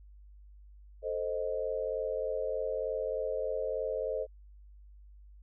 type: chord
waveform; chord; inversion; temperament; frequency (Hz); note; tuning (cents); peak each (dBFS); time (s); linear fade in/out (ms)
sine; A diminished; none; equal; 440 / 523.3 / 622.3; A4 / C5 / Eb5; 0 / 0 / 0; -36 / -34 / -36; 1.02-4.27; 50
effects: added 50 Hz sine -51 dBFS peak until 5.42 s